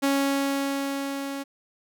sawtooth tone with level ramp, 276.7 Hz, C#4, 3 cents flat, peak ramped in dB -16 to -27 dBFS, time 0.02-1.44 s, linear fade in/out 20 ms, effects none

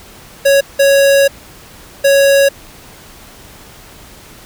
square tone bursts at uneven times, 554.4 Hz, C#5, in tune, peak -7 dBFS, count 3, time 0.45-0.61 / 0.79-1.28 / 2.04-2.49 s, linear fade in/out 10 ms, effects pink hiss -38 dBFS RMS until 4.45 s

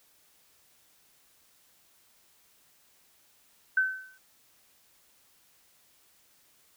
sine tone with exponential decay, 1529 Hz, G6, 44 cents flat, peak -19 dBFS, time 3.77-4.18 s, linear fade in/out 5 ms, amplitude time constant 89 ms, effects white hiss -64 dBFS RMS until 6.76 s

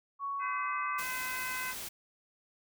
sine tone with pitch glide, 1115 to 1163 Hz, C#6 to D6, +10 to -17 cents, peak -33 dBFS, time 0.19-1.03 s, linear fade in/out 50 ms, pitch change +73 cents, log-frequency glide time 0.39-0.76 s
harmonic tone, 510 Hz, C5, 44 cents flat, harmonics 2 / 3 / 4 / 5, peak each -41 / -40 / -40 / -43 dBFS, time 0.39-1.75 s, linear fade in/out 50 ms
white noise, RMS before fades -41 dBFS, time 0.98-1.89 s, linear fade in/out 10 ms
effects none

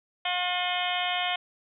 harmonic tone with a mistuned harmonic, 358.5 Hz, F4, 45 cents sharp, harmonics 2 / 3 / 4 / 5 / 6 / 7 / 8 / 9 / 10, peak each -30 / -37 / -38 / -38 / -34 / -36 / -34 / -34 / -38 dBFS, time 0.25-1.36 s, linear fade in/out 5 ms, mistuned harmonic 8, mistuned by +74 cents, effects none

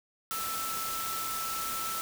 sine tone in noise, 1322 Hz, E6, 5 cents sharp, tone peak -35 dBFS, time 0.31-2.01 s, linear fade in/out 0 ms, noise white, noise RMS -36 dBFS, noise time 0.31-2.01 s, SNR -2 dB, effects none

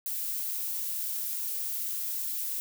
violet noise, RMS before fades -33 dBFS, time 0.06-2.6 s, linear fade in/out 0 ms, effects none

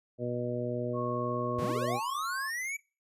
harmonic tone, 122 Hz, B2, 21 cents flat, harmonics 1 / 2 / 3 / 4 / 5, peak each -37 / -37 / -37 / -37 / -37 dBFS, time 0.18-2 s, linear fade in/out 50 ms
sine tone with pitch glide, 1096 to 1080.9 Hz, C#6 to C#6, -20 to -44 cents, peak -36 dBFS, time 0.93-2.51 s, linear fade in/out 50 ms, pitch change -24 cents, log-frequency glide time 2.27-2.35 s
square linear sweep, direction up, 69.9 to 2312 Hz, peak -34 dBFS, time 1.58-2.77 s, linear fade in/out 10 ms
effects noise-tail reverb RT60 0.3 s tail -21 dB re dry + resampled to 32000 Hz

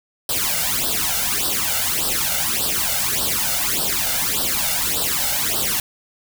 white noise with flanger, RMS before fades -21 dBFS, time 0.29-5.8 s, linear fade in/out 2 ms, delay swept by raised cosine 0.22 to 1.42 ms, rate 1.7 Hz, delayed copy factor +0.85, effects none

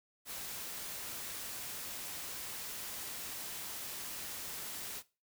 white noise, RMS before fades -43 dBFS, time 0.25-5.03 s, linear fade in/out 50 ms, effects noise-tail reverb RT60 0.3 s tail -19 dB re dry

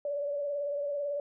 sine tone with vibrato, 574 Hz, D5, 40 cents flat, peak -30 dBFS, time 0.05-1.2 s, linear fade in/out 2 ms, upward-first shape triangle, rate 18 Hz, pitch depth 45 cents each way, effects none

